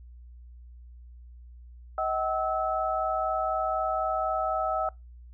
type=tone cluster; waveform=sine; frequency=634 / 758 / 1300 Hz; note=D#5 / F#5 / E6; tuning=+32 / +42 / -24 cents; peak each=-30 dBFS; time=1.98-4.89 s; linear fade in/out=2 ms; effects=noise-tail reverb RT60 0.2 s tail -23 dB re dry + added 60 Hz sine -45 dBFS peak until 5.33 s